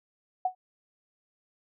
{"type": "tone with exponential decay", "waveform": "sine", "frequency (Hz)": 740, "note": "F#5", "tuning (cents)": 0, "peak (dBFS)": -20, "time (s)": [0.45, 0.55], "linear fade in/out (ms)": 5, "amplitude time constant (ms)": 21, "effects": []}